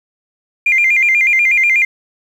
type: tone with vibrato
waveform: sine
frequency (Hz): 2240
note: C#7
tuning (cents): +18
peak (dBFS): -8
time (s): 0.66-1.85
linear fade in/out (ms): 5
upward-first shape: square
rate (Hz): 8.2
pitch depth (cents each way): 120
effects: tanh soft clip ceiling -4 dBFS + 7-bit